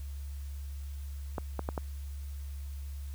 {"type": "clicks", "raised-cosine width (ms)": 1, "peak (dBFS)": -19, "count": 4, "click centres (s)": [1.382, 1.593, 1.689, 1.778], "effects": ["added 70 Hz sine -37 dBFS peak until 3.14 s", "white hiss -58 dBFS RMS until 3.14 s"]}